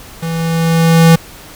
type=tone with level ramp; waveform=square; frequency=164.81 Hz; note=E3; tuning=in tune; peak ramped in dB=-18 to -3 dBFS; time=0.22-1.16 s; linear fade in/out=10 ms; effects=pink hiss -35 dBFS RMS until 1.55 s